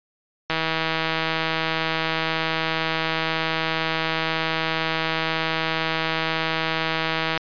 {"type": "click train", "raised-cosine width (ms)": 0.3, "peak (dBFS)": -7, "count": 1108, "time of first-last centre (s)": [0.5, 7.376], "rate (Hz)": 161, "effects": ["resampled to 11025 Hz"]}